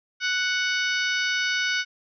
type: harmonic tone with a mistuned harmonic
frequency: 740 Hz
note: F#5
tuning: in tune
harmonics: 2 / 3 / 4 / 5 / 6 / 7 / 8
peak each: -25 / -29 / -31 / -33 / -35 / -36 / -37 dBFS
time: 0.2-1.85 s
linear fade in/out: 50 ms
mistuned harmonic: 6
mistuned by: +24 cents
effects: none